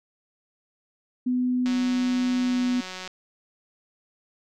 sine tone with pitch glide, 250.3 to 248.4 Hz, B3 to B3, +23 to +10 cents, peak -21 dBFS, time 1.26-2.81 s, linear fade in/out 10 ms, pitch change -13 cents, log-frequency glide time 2.38-2.65 s
click train, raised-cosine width 0.2 ms, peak -19 dBFS, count 263, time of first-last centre 1.66-3.076 s, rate 185 Hz
effects none

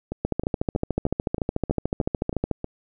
two click trains, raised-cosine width 2 ms, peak -9 / -15 dBFS, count 32 / 9, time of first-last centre 0.25-2.513 / 0.12-2.644 s, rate 13.7 / 3.17 Hz, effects none

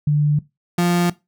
sine / 35% pulse tone pair in turn, 148 / 174.75 Hz, D3 / F3, +14 / +1 cents, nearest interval minor third, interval 287 cents, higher second, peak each -13 dBFS, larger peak neither, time 0.07-0.39 / 0.78-1.1 s, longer neither, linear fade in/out 5 ms, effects noise-tail reverb RT60 0.2 s tail -18 dB re dry

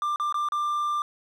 triangle tone with dropouts, 1188 Hz, D6, 20 cents sharp, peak -22 dBFS, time 0.02-1.02 s, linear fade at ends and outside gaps 1 ms, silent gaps 0.16-0.198 / 0.325-0.343 / 0.487-0.521 s, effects none

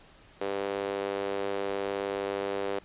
sawtooth tone with high-pass filter, 99.2 Hz, G2, 21 cents sharp, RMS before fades -32 dBFS, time 0.41-2.79 s, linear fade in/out 5 ms, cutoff 440 Hz, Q 3.1, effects pink hiss -56 dBFS RMS until 2.84 s + resampled to 8000 Hz

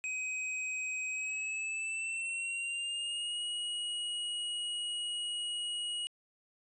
square tone with pitch glide, 2523 to 2898 Hz, D#7 to F#7, +23 to -37 cents, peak -35 dBFS, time 0.04-6.07 s, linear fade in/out 0 ms, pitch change +240 cents, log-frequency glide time 1.09-3.43 s, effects resampled to 24000 Hz

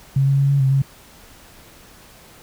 sine tone with pitch steps, 136.2 / 137.9 / 138.7 / 140.1 / 133.6 / 136.7 Hz, C#3 / C#3 / C#3 / C#3 / C3 / C#3, -30 / -9 / +1 / +19 / +36 / -24 cents, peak -13 dBFS, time 0.16-0.82 s, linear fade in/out 5 ms, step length 110 ms, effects pink hiss -46 dBFS RMS until 2.42 s

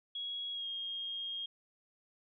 sine tone with pitch glide, 3322 to 3242 Hz, G#7 to G#7, 0 to -42 cents, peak -37 dBFS, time 0.15-1.46 s, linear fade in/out 5 ms, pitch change -42 cents, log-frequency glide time 0.52-0.67 s, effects none

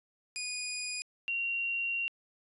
15% pulse / sine tone pair in turn, 2466 / 2755 Hz, D#7 / F7, -16 / -24 cents, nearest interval major second, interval 192 cents, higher second, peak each -28 / -30 dBFS, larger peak first, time 0.36-1.02 / 1.28-2.08 s, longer second, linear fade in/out 0 ms, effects resampled to 24000 Hz

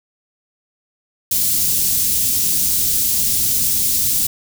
white band-stop noise, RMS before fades -17 dBFS, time 1.31-4.27 s, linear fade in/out 5 ms, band 210 to 5500 Hz, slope 12 dB/octave, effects none

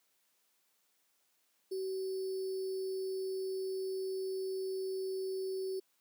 sine tone with sample-and-hold, 380.2 Hz, F#4, 47 cents sharp, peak -34 dBFS, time 1.71-5.8 s, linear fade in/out 10 ms, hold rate 4900 Hz, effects white hiss -75 dBFS RMS until 6 s + high-pass 200 Hz 12 dB/octave

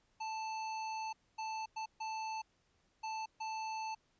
square tone bursts at uneven times, 880 Hz, A5, in tune, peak -39 dBFS, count 6, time 0.2-1.13 / 1.38-1.66 / 1.76-1.86 / 2-2.42 / 3.03-3.26 / 3.4-3.95 s, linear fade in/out 10 ms, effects pink hiss -75 dBFS RMS until 4.19 s + resampled to 16000 Hz

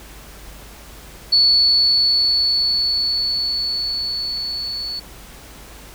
sine tone with level ramp, 4435 Hz, C#8, in tune, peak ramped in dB -10 to -24 dBFS, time 1.32-5 s, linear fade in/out 10 ms, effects added 50 Hz sine -42 dBFS peak until 5.94 s + pink hiss -41 dBFS RMS until 5.94 s

